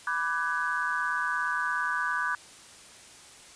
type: chord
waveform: sine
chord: G# half-diminished seventh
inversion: first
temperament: equal with one note detuned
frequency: 987.8 / 1174.7 / 1504.1 / 1661.2 Hz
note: B5 / D6 / F#6 / G#6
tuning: 0 / 0 / +28 / 0 cents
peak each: -34 / -32 / -30 / -33 dBFS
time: 0.07-2.35 s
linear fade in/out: 2 ms
effects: white hiss -50 dBFS RMS until 3.55 s + resampled to 22050 Hz